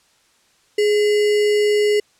sine tone with sample-and-hold, 418 Hz, G#4, 11 cents sharp, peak -13 dBFS, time 0.78-2 s, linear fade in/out 5 ms, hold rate 2450 Hz, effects white hiss -58 dBFS RMS until 2.19 s + low-pass 8000 Hz 12 dB/octave

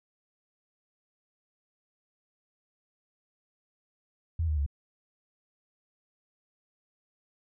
sine tone with pitch steps, 82.41 / 76.45 / 70.92 Hz, E2 / D#2 / C#2, 0 / -30 / +40 cents, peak -25 dBFS, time 4.39-4.663 s, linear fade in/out 5 ms, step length 91 ms, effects none

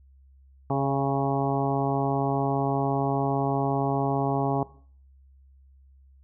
harmonic tone with a mistuned harmonic, 137.5 Hz, C#3, 14 cents flat, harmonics 1 / 2 / 3 / 4 / 5 / 6 / 7 / 8, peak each -27 / -29 / -31 / -36 / -31 / -31 / -36 / -37 dBFS, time 0.7-4.63 s, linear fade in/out 2 ms, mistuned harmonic 4, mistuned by +35 cents, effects noise-tail reverb RT60 0.5 s tail -18 dB re dry + added 67 Hz sine -52 dBFS peak until 6.23 s

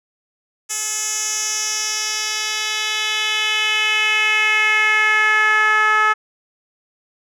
10% pulse tone with band-pass filter sweep, 429.7 Hz, A4, 41 cents flat, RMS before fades -18 dBFS, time 0.69-6.14 s, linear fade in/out 20 ms, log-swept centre 7900 to 1400 Hz, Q 2.6, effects none

